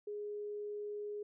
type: tone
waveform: sine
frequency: 415.3 Hz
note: G#4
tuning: in tune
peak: -39 dBFS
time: 0.07-1.23 s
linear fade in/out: 5 ms
effects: none